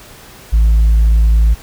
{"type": "tone with tanh clipping", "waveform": "sine", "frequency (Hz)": 55, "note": "A1", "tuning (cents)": 0, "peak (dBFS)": -7, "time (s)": [0.52, 1.55], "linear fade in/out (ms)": 20, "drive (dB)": 1, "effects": ["pink hiss -38 dBFS RMS until 1.62 s"]}